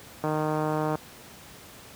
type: click train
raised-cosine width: 1 ms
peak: -14 dBFS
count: 111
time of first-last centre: 0.24-0.954 s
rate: 154 Hz
effects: pink hiss -47 dBFS RMS until 1.95 s + high-pass 80 Hz 12 dB/octave